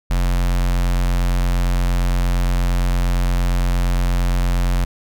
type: tone with notch filter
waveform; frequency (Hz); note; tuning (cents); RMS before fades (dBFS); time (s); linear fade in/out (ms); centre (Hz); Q
square; 44.33; F1; +27; -17; 0.1-4.85; 10; 370; 1.7
effects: none